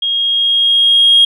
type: tone with level ramp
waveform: sine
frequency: 3262 Hz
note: G#7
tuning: 32 cents flat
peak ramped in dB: -13 to -3 dBFS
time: 0.02-1.25 s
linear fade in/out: 5 ms
effects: tanh soft clip ceiling -1 dBFS